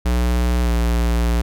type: tone with pitch glide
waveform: square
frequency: 60.5 to 58.54 Hz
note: B1 to A#1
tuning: -35 to +8 cents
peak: -16 dBFS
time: 0.05-1.42 s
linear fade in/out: 10 ms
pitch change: -57 cents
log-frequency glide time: 0.63-0.69 s
effects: none